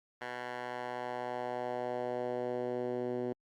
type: tone with band-pass filter sweep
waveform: 10% pulse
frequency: 123.47 Hz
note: B2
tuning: in tune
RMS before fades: -37 dBFS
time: 0.21-3.33 s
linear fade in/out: 5 ms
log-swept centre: 1400 to 340 Hz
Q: 1.5
effects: Opus 48 kbps